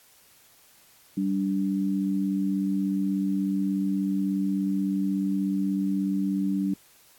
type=tone pair together; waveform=sine; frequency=194.18 / 290.7 Hz; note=G3 / D4; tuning=-16 / -18 cents; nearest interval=perfect fifth; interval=698 cents; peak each=-25 / -27 dBFS; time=1.17-6.74 s; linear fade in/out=5 ms; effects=white hiss -57 dBFS RMS until 7.18 s + AAC 64 kbps